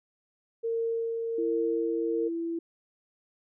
sine tone with tremolo, 458 Hz, A#4, 31 cents flat, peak -26 dBFS, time 0.63-2.29 s, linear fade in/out 20 ms, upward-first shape sine, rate 1.3 Hz, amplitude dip 30%
sine tone, 333.9 Hz, E4, 22 cents sharp, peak -29 dBFS, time 1.38-2.59 s, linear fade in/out 5 ms
effects none

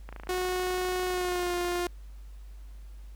click train, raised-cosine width 0.5 ms, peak -27 dBFS, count 48, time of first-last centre 0.09-1.793 s, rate 27.6 Hz
sawtooth tone with pitch glide, 365.7 to 352.6 Hz, F#4 to F4, -20 to +17 cents, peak -24 dBFS, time 0.29-1.87 s, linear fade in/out 2 ms, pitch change -63 cents, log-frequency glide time 1.06-1.55 s
effects added 50 Hz sine -42 dBFS peak until 3.15 s + pink hiss -63 dBFS RMS until 3.15 s

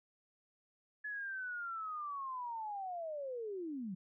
sine linear sweep, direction down, 1715 to 174.61 Hz, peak -39 dBFS, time 1.04-3.95 s, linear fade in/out 10 ms, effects none

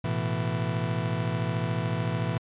40% pulse chord, A suspended second, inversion none, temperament just, 110 / 123.75 / 165 Hz, A2 / B2 / E3, 0 / +4 / +2 cents, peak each -30 dBFS, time 0.04-2.38 s, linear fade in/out 5 ms, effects resampled to 8000 Hz

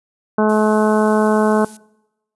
harmonic tone, 214.3 Hz, A3, 45 cents flat, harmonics 1 / 2 / 3 / 4 / 5 / 6 / 7, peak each -15 / -17 / -20 / -22 / -23 / -29 / -26 dBFS, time 0.38-1.65 s, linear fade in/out 5 ms
violet noise, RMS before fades -34 dBFS, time 0.49-1.77 s, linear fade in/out 5 ms
effects noise-tail reverb RT60 0.9 s tail -24 dB re dry + resampled to 24000 Hz

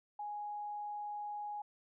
sine tone, 830.6 Hz, G#5, in tune, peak -39 dBFS, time 0.19-1.62 s, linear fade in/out 5 ms, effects none

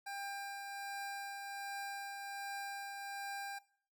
25% pulse tone with tremolo, 797 Hz, G5, 28 cents sharp, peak -37 dBFS, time 0.06-3.59 s, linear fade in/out 10 ms, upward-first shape triangle, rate 1.3 Hz, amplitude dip 35%, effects noise-tail reverb RT60 0.5 s tail -19 dB re dry

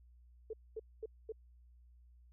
sine tone bursts, 440 Hz, A4, in tune, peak -39 dBFS, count 4, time 0.5-1.322 s, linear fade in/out 5 ms, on 33 ms, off 230 ms, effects added 60 Hz sine -59 dBFS peak until 2.32 s

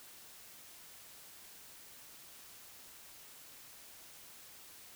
silence, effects white hiss -55 dBFS RMS until 4.95 s

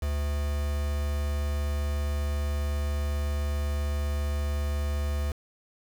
triangle tone with quantisation, 72.7 Hz, D2, 17 cents flat, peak -24 dBFS, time 0.02-5.32 s, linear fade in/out 5 ms, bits 6, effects none

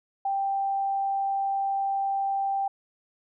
sine tone, 786 Hz, G5, 4 cents sharp, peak -24 dBFS, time 0.25-2.68 s, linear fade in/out 5 ms, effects none

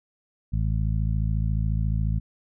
harmonic tone, 54.2 Hz, A1, 25 cents flat, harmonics 1 / 2 / 3 / 4, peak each -24 / -26 / -30 / -37 dBFS, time 0.52-2.2 s, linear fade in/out 20 ms, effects none

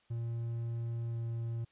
triangle tone with pitch glide, 116.54 to 115.8 Hz, A#2 to A#2, 0 to -11 cents, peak -32 dBFS, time 0.1-1.65 s, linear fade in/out 10 ms, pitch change -11 cents, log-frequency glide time 1.09-1.18 s, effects white hiss -70 dBFS RMS until 1.71 s + resampled to 8000 Hz

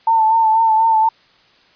sine tone with vibrato, 891 Hz, A5, 22 cents sharp, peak -10 dBFS, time 0.07-1.09 s, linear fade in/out 5 ms, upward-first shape sine, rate 4.1 Hz, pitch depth 37 cents each way, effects white hiss -52 dBFS RMS until 1.75 s + resampled to 11025 Hz

